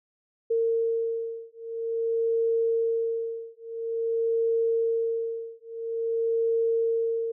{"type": "beating tone pair", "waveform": "sine", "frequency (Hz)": [457, 457.49], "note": ["A#4", "A#4"], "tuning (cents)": [-34, -33], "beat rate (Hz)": 0.49, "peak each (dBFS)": -27, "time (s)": [0.5, 7.32], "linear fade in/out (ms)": 10, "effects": []}